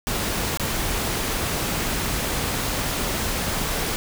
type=noise with dropouts; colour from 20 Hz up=pink; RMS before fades=-25 dBFS; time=0.07-3.96 s; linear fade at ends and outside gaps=0 ms; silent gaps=0.573-0.597 s; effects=none